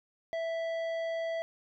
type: tone with tanh clipping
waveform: triangle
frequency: 659.3 Hz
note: E5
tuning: in tune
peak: -33 dBFS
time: 0.33-1.42 s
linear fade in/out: 0 ms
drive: 15 dB
effects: none